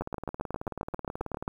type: two click trains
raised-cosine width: 1 ms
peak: -21 / -17 dBFS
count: 28 / 12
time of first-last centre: 0.02-1.479 / 0.01-1.479 s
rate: 18.5 / 7.49 Hz
effects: 9-bit